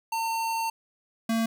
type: tone pair in turn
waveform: square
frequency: 906 / 226.5 Hz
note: A#5 / A#3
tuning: -50 / -50 cents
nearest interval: 2 octaves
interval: 2400 cents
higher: first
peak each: -27 / -24 dBFS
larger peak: second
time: 0.12-0.7 / 1.29-1.46 s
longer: first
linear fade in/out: 5 ms
effects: 10-bit